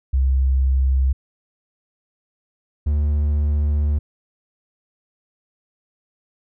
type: tone pair in turn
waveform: sine / triangle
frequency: 66 / 73.74 Hz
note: C2 / D2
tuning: +16 / +8 cents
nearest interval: major second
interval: 192 cents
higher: second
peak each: -14 dBFS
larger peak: neither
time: 0.13-1.13 / 2.86-3.99 s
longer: second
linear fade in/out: 10 ms
effects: none